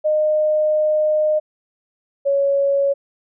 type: tone pair in turn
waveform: sine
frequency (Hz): 613 / 557.5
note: D#5 / C#5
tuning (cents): -26 / +10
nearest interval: major second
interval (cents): 164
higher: first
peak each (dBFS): -14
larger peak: neither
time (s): 0.04-1.4 / 2.25-2.94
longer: first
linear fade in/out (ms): 20
effects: none